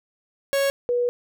45% pulse / sine tone pair in turn, 553 / 485.9 Hz, C#5 / B4, -4 / -28 cents, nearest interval major second, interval 224 cents, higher first, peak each -19 dBFS, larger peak neither, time 0.53-0.7 / 0.89-1.09 s, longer second, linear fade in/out 0 ms, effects none

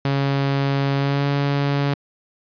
sawtooth tone with pitch glide, 138.59 to 141.5 Hz, C#3 to C#3, 0 to +36 cents, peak -14 dBFS, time 0.05-1.94 s, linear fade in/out 2 ms, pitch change +36 cents, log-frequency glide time 0.95-1.25 s, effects resampled to 11025 Hz

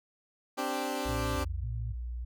15% pulse chord, C suspended second, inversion none, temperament equal, 261.6 / 293.7 / 392 Hz, C4 / D4 / G4, 0 / 0 / 0 cents, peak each -29 / -29 / -31 dBFS, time 0.57-1.45 s, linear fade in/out 20 ms
sine tone, 59.7 Hz, A#1, 42 cents sharp, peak -34 dBFS, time 1.05-2.25 s, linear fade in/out 10 ms
sine tone with vibrato, 98 Hz, G2, in tune, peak -35 dBFS, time 1.08-1.94 s, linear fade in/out 10 ms, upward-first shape square, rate 1.8 Hz, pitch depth 260 cents each way
effects none

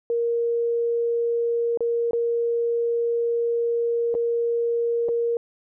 sine tone with dropouts, 468.6 Hz, A#4, 9 cents sharp, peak -20 dBFS, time 0.1-5.37 s, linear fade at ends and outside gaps 1 ms, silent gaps 1.774-1.806 / 2.11-2.132 / 4.142-4.15 / 5.085-5.089 s, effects none

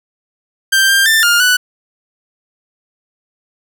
sawtooth tone with pitch steps, 1574 / 1590 / 1783 / 1411 / 1485 Hz, G6 / G6 / A6 / F6 / F#6, +7 / +24 / +22 / +17 / +6 cents, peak -5 dBFS, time 0.72-1.57 s, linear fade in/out 10 ms, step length 170 ms, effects none

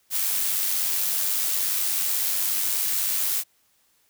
blue noise with amplitude modulation, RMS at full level -23 dBFS, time 0.1-3.44 s, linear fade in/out 50 ms, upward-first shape sine, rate 96.4 Hz, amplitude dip 35%, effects white hiss -65 dBFS RMS until 4.09 s

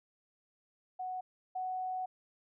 sine tone pair in turn, 740 / 742.9 Hz, F#5 / F#5, 0 / +7 cents, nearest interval unison, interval 7 cents, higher second, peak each -36 / -34 dBFS, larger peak second, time 0.99-1.21 / 1.55-2.06 s, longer second, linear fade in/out 10 ms, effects none

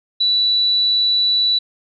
sine tone, 3951 Hz, B7, in tune, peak -13 dBFS, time 0.2-1.59 s, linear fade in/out 10 ms, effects none

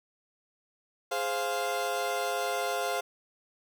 30% pulse chord, F minor, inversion first, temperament equal, 415.3 / 523.3 / 698.5 Hz, Ab4 / C5 / F5, 0 / 0 / 0 cents, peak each -33 / -31 / -29 dBFS, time 1.11-3.01 s, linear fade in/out 10 ms, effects none

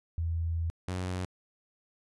sine / sawtooth tone pair in turn, 82.9 / 91.61 Hz, E2 / F#2, +10 / -17 cents, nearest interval major second, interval 173 cents, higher second, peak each -28 dBFS, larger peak neither, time 0.18-0.7 / 0.88-1.25 s, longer first, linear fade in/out 0 ms, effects resampled to 24000 Hz

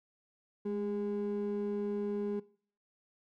triangle ring-modulated tone, 308 Hz, D#4, 17 cents flat, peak -27 dBFS, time 0.65-2.4 s, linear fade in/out 10 ms, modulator 99.9 Hz, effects noise-tail reverb RT60 0.5 s tail -22 dB re dry + tanh soft clip ceiling -23 dBFS

